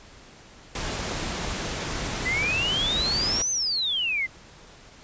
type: noise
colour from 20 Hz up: pink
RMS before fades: -30 dBFS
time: 0.75-3.42 s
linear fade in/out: 2 ms
type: exponential two-way sweep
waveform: sine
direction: up then down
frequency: 1975.5 to 6272 to 2013 Hz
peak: -23 dBFS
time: 2.25-4.27 s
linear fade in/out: 20 ms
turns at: 3.51 s
effects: pink hiss -49 dBFS RMS until 5.03 s + resampled to 16000 Hz